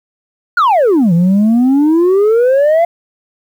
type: exponential two-way sweep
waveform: sine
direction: down then up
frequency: 1480 to 164.81 to 694 Hz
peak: -4 dBFS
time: 0.57-2.85 s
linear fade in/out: 5 ms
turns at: 1.13 s
effects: tanh soft clip ceiling -6 dBFS + 7-bit